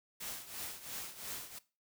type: noise with tremolo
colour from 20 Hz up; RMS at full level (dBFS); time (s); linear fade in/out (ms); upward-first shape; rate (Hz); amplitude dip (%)
white; -41; 0.2-1.59; 10; triangle; 2.9; 80
effects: noise-tail reverb RT60 0.3 s tail -18 dB re dry